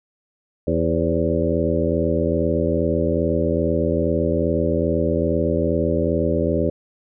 harmonic tone with a mistuned harmonic, 82.41 Hz, E2, in tune, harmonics 1 / 2 / 3 / 4 / 5 / 6 / 7, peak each -25 / -25 / -25 / -25 / -25 / -25 / -25 dBFS, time 0.67-6.7 s, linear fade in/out 5 ms, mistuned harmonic 6, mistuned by +50 cents, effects none

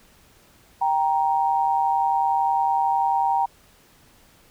sine tone pair together, 785 / 936 Hz, G5 / A#5, +2 / +7 cents, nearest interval minor third, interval 305 cents, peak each -21 / -21 dBFS, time 0.81-3.46 s, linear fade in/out 10 ms, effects pink hiss -55 dBFS RMS until 4.5 s

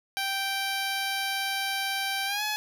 10% pulse tone with pitch glide, 782 to 847.9 Hz, G5 to G#5, -4 to +36 cents, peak -19 dBFS, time 0.17-2.56 s, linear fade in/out 0 ms, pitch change +140 cents, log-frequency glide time 2.26-2.43 s, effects 10-bit

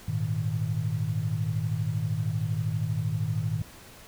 sine chord, Ab suspended second, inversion none, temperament equal, 103.83 / 116.54 / 155.56 Hz, Ab2 / Bb2 / Eb3, 0 / 0 / 0 cents, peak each -30 dBFS, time 0.08-3.62 s, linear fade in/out 5 ms, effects pink hiss -49 dBFS RMS until 4.07 s

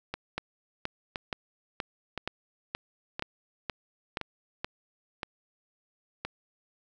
two click trains, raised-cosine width 0.3 ms, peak -17 / -15 dBFS, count 7 / 10, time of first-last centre 0.14-6.25 / 0.38-4.645 s, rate 0.982 / 2.11 Hz, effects none

